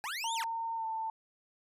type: linear two-way sweep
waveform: 25% pulse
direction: up then down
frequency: 784 to 3729 to 784 Hz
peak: -32 dBFS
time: 0.04-0.44 s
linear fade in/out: 0 ms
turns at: 0.34 s
type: tone with pitch glide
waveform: sine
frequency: 912 to 891.2 Hz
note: A#5 to A5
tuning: -38 to +22 cents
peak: -33 dBFS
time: 0.24-1.1 s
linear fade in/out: 2 ms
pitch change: -40 cents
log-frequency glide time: 0.76-0.85 s
effects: resampled to 32000 Hz